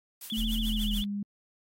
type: noise with tremolo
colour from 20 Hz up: blue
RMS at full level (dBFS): -39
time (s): 0.21-1.03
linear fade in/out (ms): 2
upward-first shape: triangle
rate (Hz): 6.9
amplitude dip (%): 95
type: tone with vibrato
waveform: sine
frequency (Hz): 3173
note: G7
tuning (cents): +20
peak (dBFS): -33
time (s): 0.3-1.04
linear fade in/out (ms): 0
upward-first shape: sine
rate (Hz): 14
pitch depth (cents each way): 170
type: tone with pitch glide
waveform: sine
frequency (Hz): 220 to 202.9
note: A3 to G#3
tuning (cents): 0 to -40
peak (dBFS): -30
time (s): 0.32-1.23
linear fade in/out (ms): 5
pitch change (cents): -140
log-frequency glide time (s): 0.61-1.05
type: tone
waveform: sine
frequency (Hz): 41.04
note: E1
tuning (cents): -7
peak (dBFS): -29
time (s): 0.37-1.03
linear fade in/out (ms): 20
effects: AAC 48 kbps